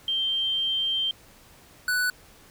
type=tone pair in turn; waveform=sine / square; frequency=3148 / 1485.7 Hz; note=G7 / F#6; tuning=+7 / +7 cents; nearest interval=octave + minor second; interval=1300 cents; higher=first; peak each=-23 dBFS; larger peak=neither; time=0.08-1.11 / 1.88-2.1 s; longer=first; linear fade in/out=2 ms; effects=pink hiss -53 dBFS RMS until 2.5 s